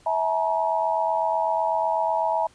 sine tone cluster, 651 / 859 / 947 Hz, E5 / A5 / A#5, -22 / -42 / +27 cents, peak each -25 dBFS, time 0.06-2.47 s, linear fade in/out 5 ms, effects pink hiss -56 dBFS RMS until 2.54 s + resampled to 22050 Hz

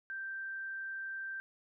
sine tone, 1568 Hz, G6, in tune, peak -38 dBFS, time 0.1-1.4 s, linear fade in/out 0 ms, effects none

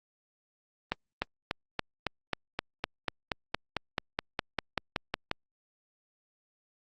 accelerating click train, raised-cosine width 0.3 ms, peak -12 dBFS, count 20, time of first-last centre 0.92-5.314 s, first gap 300 ms, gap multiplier 0.97, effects Opus 32 kbps

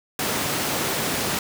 pink high-pass noise, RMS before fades -25 dBFS, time 0.19-1.39 s, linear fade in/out 2 ms, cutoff 150 Hz, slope 12 dB/octave, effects none

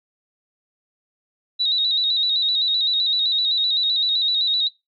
sine tone with vibrato, 3844 Hz, B7, 48 cents flat, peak -17 dBFS, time 1.59-4.69 s, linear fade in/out 20 ms, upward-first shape square, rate 7.8 Hz, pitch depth 47 cents each way, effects noise-tail reverb RT60 0.2 s tail -20 dB re dry + Opus 48 kbps

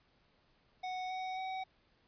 square tone with pitch steps, 740 / 747.7 / 755.5 Hz, F#5 / F#5 / F#5, 0 / +18 / +36 cents, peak -38 dBFS, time 0.83-1.64 s, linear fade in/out 10 ms, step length 270 ms, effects pink hiss -71 dBFS RMS until 2.07 s + resampled to 11025 Hz

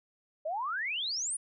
sine exponential sweep, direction up, 590 to 9956 Hz, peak -31 dBFS, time 0.45-1.37 s, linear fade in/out 10 ms, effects none

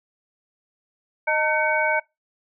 sine tone cluster, 620 / 900 / 1524 / 2242 Hz, D#5 / A5 / G6 / C#7, -6 / +39 / -49 / +19 cents, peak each -24 dBFS, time 1.27-2 s, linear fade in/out 10 ms, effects noise-tail reverb RT60 0.2 s tail -22 dB re dry

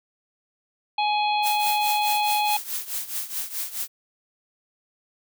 harmonic tone, 838 Hz, G#5, 15 cents sharp, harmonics 1 / 3 / 4 / 5, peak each -21 / -29 / -32 / -33 dBFS, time 0.98-2.57 s, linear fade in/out 5 ms
blue noise with tremolo, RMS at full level -27 dBFS, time 1.42-3.88 s, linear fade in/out 50 ms, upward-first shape triangle, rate 4.7 Hz, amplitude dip 85%
effects none

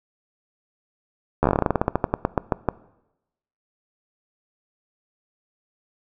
slowing click train, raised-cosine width 1 ms, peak -4 dBFS, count 22, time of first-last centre 1.43-2.687 s, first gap 12 ms, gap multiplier 1.14, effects noise-tail reverb RT60 0.9 s tail -20 dB re dry

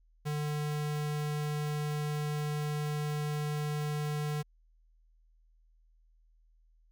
square tone, 149.3 Hz, D3, 29 cents sharp, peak -32 dBFS, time 0.25-4.43 s, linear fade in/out 20 ms, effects added 40 Hz sine -62 dBFS peak until 6.91 s

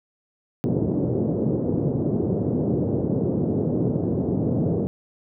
pink band-pass noise, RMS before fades -23 dBFS, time 0.64-4.87 s, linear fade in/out 0 ms, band 110 to 470 Hz, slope 24 dB/octave, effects none

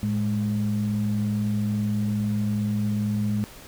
sine tone pair together, 110 / 207.7 Hz, A2 / G#3, 0 / 0 cents, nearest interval major seventh, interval 1100 cents, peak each -25 / -23 dBFS, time 0.03-3.44 s, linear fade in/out 0 ms, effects tanh soft clip ceiling -16 dBFS + pink hiss -45 dBFS RMS until 3.67 s

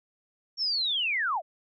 sine linear sweep, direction down, 5540 to 571 Hz, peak -25 dBFS, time 0.57-1.42 s, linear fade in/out 50 ms, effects none

